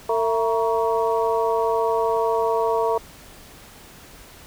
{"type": "tone cluster", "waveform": "sine", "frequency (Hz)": [452.8, 668, 943, 1122], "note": ["A4", "E5", "A#5", "C#6"], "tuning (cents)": [50, 23, 20, 21], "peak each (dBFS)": [-21, -25, -24, -29], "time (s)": [0.09, 2.98], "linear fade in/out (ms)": 5, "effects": ["pink hiss -45 dBFS RMS until 4.46 s"]}